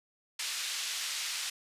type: band-pass noise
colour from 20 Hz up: pink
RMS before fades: -36 dBFS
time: 0.39-1.5 s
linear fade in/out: 5 ms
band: 2700 to 7600 Hz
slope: 12 dB/octave
effects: resampled to 32000 Hz